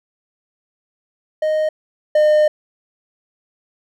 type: tone pair in turn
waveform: triangle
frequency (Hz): 620 / 607.6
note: D#5 / D#5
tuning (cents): -6 / -41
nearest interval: unison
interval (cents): 35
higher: first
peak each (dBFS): -13 / -8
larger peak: second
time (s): 1.42-1.69 / 2.15-2.48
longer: second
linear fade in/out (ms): 5
effects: none